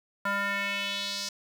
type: tone with band-pass filter sweep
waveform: square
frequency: 200 Hz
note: G3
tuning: 35 cents sharp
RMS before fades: -31 dBFS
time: 0.25-1.29 s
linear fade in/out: 5 ms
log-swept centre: 1300 to 5400 Hz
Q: 2.7
effects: 8-bit